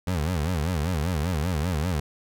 25% pulse tone with vibrato, 82.3 Hz, E2, 2 cents flat, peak -20 dBFS, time 0.07-2 s, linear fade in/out 5 ms, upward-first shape sine, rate 5.1 Hz, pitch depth 220 cents each way, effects none

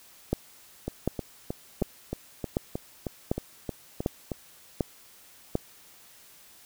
two click trains, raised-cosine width 2 ms, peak -17 / -11 dBFS, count 12 / 8, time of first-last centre 0.88-4.317 / 0.33-5.554 s, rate 3.2 / 1.34 Hz, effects white hiss -54 dBFS RMS until 6.65 s

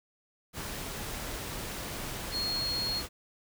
sine tone in noise, 4294 Hz, C8, 44 cents sharp, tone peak -30 dBFS, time 2.31-3.03 s, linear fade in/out 50 ms, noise pink, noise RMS -38 dBFS, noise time 0.53-3.09 s, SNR +5 dB, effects none

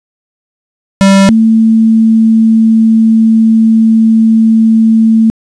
square / sine tone pair in turn, 195.2 / 223.2 Hz, G3 / A3, -7 / +25 cents, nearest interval major second, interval 232 cents, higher second, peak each -3 dBFS, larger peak neither, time 1.01-1.29 / 1.29-5.3 s, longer second, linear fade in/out 0 ms, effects resampled to 22050 Hz + 7-bit

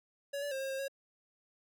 square tone with pitch steps, 563 / 576 / 534 / 538 / 535 / 548 Hz, C#5 / D5 / C5 / C5 / C5 / C#5, +27 / -34 / +35 / +48 / +38 / -20 cents, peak -36 dBFS, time 0.33-0.882 s, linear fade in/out 10 ms, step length 92 ms, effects none

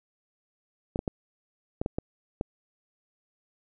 clicks, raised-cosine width 2 ms, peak -15 dBFS, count 7, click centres 0.959 / 0.991 / 1.078 / 1.815 / 1.861 / 1.985 / 2.411 s, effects none

